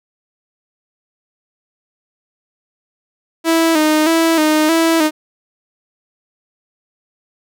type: tone with vibrato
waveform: sawtooth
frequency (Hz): 318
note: D#4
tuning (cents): +38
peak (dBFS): -7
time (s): 3.44-5.11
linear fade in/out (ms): 50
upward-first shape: square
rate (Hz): 1.6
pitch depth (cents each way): 55
effects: none